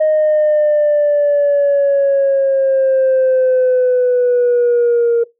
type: exponential sweep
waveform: sine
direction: down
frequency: 622.3 to 466.2 Hz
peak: -8 dBFS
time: 0-5.24 s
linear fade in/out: 10 ms
effects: noise-tail reverb RT60 0.2 s tail -21 dB re dry + tanh soft clip ceiling -7 dBFS